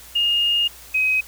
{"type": "tone pair in turn", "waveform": "sine", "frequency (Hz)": [2839, 2529], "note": ["F7", "D#7"], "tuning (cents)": [28, 28], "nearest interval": "major second", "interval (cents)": 200, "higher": "first", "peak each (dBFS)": -16, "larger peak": "neither", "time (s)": [[0.15, 0.68], [0.94, 1.21]], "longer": "first", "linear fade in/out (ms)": 10, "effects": ["added 60 Hz sine -49 dBFS peak until 1.27 s", "white hiss -43 dBFS RMS until 1.27 s"]}